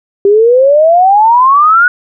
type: exponential sweep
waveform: sine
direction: up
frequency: 392 to 1479 Hz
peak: -3 dBFS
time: 0.25-1.88 s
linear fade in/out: 2 ms
effects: none